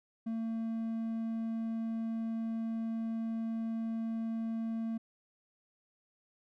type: tone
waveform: triangle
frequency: 225.9 Hz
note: A3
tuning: 46 cents sharp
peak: -31 dBFS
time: 0.26-4.98 s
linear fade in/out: 10 ms
effects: none